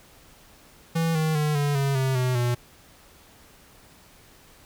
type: tone with pitch steps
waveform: square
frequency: 164.5 / 157.53 / 150.85 / 144.45 / 138.33 / 132.46 / 126.85 / 121.47 Hz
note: E3 / D#3 / D3 / D3 / C#3 / C3 / B2 / B2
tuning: -3 / +22 / +47 / -28 / -3 / +22 / +47 / -28 cents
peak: -22 dBFS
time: 0.95-2.55 s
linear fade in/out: 10 ms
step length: 200 ms
effects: pink hiss -53 dBFS RMS until 4.65 s